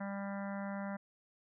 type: harmonic tone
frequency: 198.4 Hz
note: G3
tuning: 21 cents sharp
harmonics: 1 / 3 / 4 / 5 / 6 / 7 / 8 / 9 / 10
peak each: -39 / -45 / -49 / -50 / -56 / -51 / -54 / -54 / -56 dBFS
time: 0-0.97 s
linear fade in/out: 10 ms
effects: none